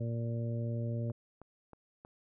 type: harmonic tone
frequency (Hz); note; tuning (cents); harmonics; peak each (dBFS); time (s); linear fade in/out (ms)
116.5; A#2; -1; 1 / 2 / 3 / 4 / 5; -33 / -41 / -47 / -47 / -45; 0-1.12; 10
type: click train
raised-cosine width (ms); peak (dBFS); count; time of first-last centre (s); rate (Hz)
1; -36; 4; 1.1-2.049; 3.16
effects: none